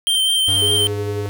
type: tone with vibrato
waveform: square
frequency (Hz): 3136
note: G7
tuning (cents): 0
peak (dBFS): -15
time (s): 0.07-0.87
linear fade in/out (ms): 0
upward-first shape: sine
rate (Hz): 4.9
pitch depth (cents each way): 17
type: tone with pitch glide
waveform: square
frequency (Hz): 98.6 to 100.79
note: G2 to G2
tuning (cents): +11 to +49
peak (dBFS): -24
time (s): 0.48-1.29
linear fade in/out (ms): 0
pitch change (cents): +38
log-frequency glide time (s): 0.69-0.84
type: tone with tremolo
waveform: sine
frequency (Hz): 415.3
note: G#4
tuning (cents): 0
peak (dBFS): -21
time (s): 0.62-1.26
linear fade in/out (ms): 0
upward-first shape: sine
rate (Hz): 11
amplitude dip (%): 50
effects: none